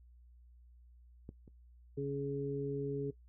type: clicks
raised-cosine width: 3 ms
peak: -33 / -42 dBFS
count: 2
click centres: 1.291 / 1.478 s
type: harmonic tone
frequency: 140 Hz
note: C#3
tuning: 18 cents sharp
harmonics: 1 / 2 / 3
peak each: -39 / -41 / -37 dBFS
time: 1.97-3.11 s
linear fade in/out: 10 ms
effects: noise-tail reverb RT60 0.1 s tail -18 dB re dry + added 60 Hz sine -57 dBFS peak until 3.28 s